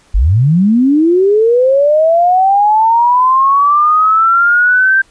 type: linear sweep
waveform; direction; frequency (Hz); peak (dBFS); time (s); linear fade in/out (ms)
sine; up; 39.7 to 1578; -6; 0.14-5.02; 10
effects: pink hiss -49 dBFS RMS until 5.1 s + resampled to 22050 Hz